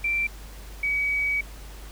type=tone pair in turn; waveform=sine; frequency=2349 / 2270 Hz; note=D7 / C#7; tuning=0 / +41 cents; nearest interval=minor second; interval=59 cents; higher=first; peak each=-22 dBFS; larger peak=neither; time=0.04-0.27 / 0.83-1.41 s; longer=second; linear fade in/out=5 ms; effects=added 50 Hz sine -39 dBFS peak until 1.91 s + pink hiss -47 dBFS RMS until 1.91 s